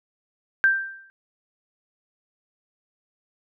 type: tone with exponential decay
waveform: sine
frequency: 1573 Hz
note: G6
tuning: 6 cents sharp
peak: -12 dBFS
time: 0.64-1.1 s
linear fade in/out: 0 ms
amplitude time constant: 100 ms
effects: none